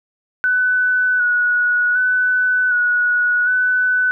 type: tone with vibrato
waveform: sine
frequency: 1480 Hz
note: F#6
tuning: in tune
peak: -13 dBFS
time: 0.44-4.11 s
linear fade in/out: 0 ms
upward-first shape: square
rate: 0.66 Hz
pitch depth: 22 cents each way
effects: none

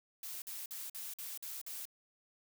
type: noise bursts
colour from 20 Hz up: blue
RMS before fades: -44 dBFS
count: 7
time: 0.23-1.854 s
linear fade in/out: 2 ms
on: 190 ms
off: 49 ms
effects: none

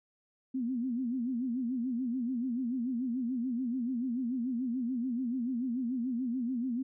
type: tone with vibrato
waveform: sine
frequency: 246.9 Hz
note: B3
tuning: in tune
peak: -30 dBFS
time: 0.54-6.83 s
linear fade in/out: 10 ms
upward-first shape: sine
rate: 6.9 Hz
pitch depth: 130 cents each way
effects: none

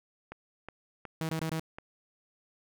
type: click train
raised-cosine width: 0.5 ms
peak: -26 dBFS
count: 5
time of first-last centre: 0.32-1.785 s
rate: 2.73 Hz
type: tone bursts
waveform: sawtooth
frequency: 160.6 Hz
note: E3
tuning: 45 cents flat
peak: -27 dBFS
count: 4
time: 1.21-1.596 s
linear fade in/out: 0 ms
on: 80 ms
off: 22 ms
effects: none

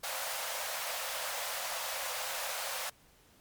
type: high-pass noise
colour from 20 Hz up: pink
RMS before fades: -37 dBFS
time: 0.03-2.9 s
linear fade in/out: 10 ms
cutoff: 510 Hz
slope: 96 dB/octave
effects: pink hiss -63 dBFS RMS until 3.4 s + MP3 96 kbps

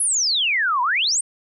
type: exponential two-way sweep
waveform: sine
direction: down then up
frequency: 11175 to 942 to 9090 Hz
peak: -17 dBFS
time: 0-1.21 s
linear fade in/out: 5 ms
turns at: 0.82 s
effects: none

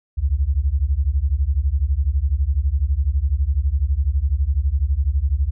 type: beating tone pair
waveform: sine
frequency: 63.9 / 75.9 Hz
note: C2 / D#2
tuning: -40 / -42 cents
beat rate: 12 Hz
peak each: -19 dBFS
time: 0.17-5.51 s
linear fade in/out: 20 ms
effects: none

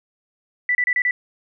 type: tone bursts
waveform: sine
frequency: 1975.5 Hz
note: B6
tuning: in tune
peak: -16 dBFS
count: 5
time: 0.69-1.11 s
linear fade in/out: 2 ms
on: 60 ms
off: 30 ms
effects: none

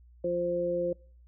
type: harmonic tone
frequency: 174.5 Hz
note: F3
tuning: 1 cent flat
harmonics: 1 / 2 / 3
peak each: -38 / -33 / -28 dBFS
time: 0.24-0.93 s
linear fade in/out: 5 ms
effects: noise-tail reverb RT60 0.5 s tail -26 dB re dry + added 60 Hz sine -53 dBFS peak until 1.27 s

